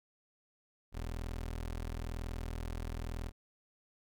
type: tone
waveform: 25% pulse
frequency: 41 Hz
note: E1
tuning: 9 cents flat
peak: -34 dBFS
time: 0.92-3.32 s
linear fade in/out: 50 ms
effects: none